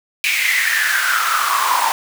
pink noise with high-pass filter sweep, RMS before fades -17 dBFS, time 0.24-1.92 s, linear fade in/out 0 ms, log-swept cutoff 2400 to 900 Hz, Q 8.3, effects none

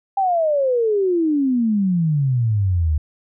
sine exponential sweep, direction down, 801 to 73.42 Hz, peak -15 dBFS, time 0.17-2.98 s, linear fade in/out 5 ms, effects none

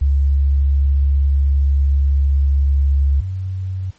sine tone pair in turn, 69.5 / 93.71 Hz, C#2 / F#2, +5 / +23 cents, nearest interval perfect fourth, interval 518 cents, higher second, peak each -11 / -20 dBFS, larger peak first, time 0.01-3.21 / 3.21-3.91 s, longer first, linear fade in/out 10 ms, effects pink hiss -54 dBFS RMS until 3.98 s + MP3 32 kbps

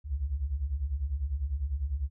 sine beating tone pair, 61.9 / 71.9 Hz, B1 / D2, +5 / -36 cents, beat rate 10 Hz, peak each -34 / -30 dBFS, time 0.04-2.1 s, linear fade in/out 50 ms, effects none

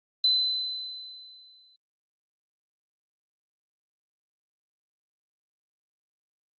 sine tone with exponential decay, 4032 Hz, B7, 35 cents sharp, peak -18 dBFS, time 0.24-1.76 s, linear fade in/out 2 ms, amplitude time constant 330 ms, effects Opus 32 kbps

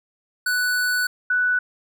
square / sine tone pair in turn, 1485 / 1485 Hz, F#6 / F#6, +6 / +6 cents, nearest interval unison, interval 0 cents, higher neither, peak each -20 / -17 dBFS, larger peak second, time 0.46-1.07 / 1.3-1.59 s, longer first, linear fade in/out 5 ms, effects none

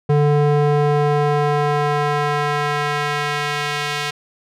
square tone with band-pass filter sweep, 146.83 Hz, D3, in tune, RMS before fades -18 dBFS, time 0.09-4.11 s, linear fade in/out 10 ms, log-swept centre 350 to 2900 Hz, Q 0.82, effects none

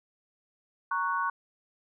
sine chord, F# major, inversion first, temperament equal, 932.3 / 1108.7 / 1480 Hz, A#5 / C#6 / F#6, 0 / 0 / 0 cents, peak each -33 / -29 / -32 dBFS, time 0.91-1.3 s, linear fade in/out 5 ms, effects none

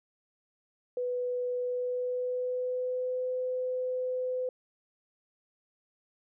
sine tone with pitch glide, 494.8 to 507 Hz, B4 to B4, +3 to +45 cents, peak -29 dBFS, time 0.97-4.49 s, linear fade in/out 2 ms, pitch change +42 cents, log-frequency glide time 1.61-3.3 s, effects none

